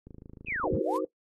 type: click train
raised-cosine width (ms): 3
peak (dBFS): -33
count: 19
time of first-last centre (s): 0.07-0.749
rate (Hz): 26.5
type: linear two-way sweep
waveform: sine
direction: down then up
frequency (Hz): 2702 to 58.27 to 1235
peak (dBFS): -29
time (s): 0.46-1.01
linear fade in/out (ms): 50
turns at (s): 0.74
type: chord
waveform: sine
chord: C half-diminished seventh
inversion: first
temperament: just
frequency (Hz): 314 / 376.7 / 470.9 / 523.3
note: Eb4 / Gb4 / Bb4 / C5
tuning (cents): +16 / +31 / +18 / 0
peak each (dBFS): -33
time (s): 0.64-1.05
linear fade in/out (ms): 2
type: noise with exponential growth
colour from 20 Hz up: white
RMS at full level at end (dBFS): -46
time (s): 0.78-0.97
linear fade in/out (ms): 2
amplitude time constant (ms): 41
effects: noise-tail reverb RT60 0.1 s tail -18 dB re dry + AAC 32 kbps